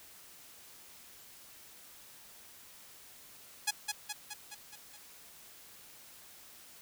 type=tone with echo; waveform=5% pulse; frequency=837 Hz; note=G#5; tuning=13 cents sharp; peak=-16 dBFS; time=3.67-3.71 s; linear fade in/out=10 ms; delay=210 ms; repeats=6; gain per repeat=-4 dB; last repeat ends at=4.97 s; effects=white hiss -55 dBFS RMS until 6.81 s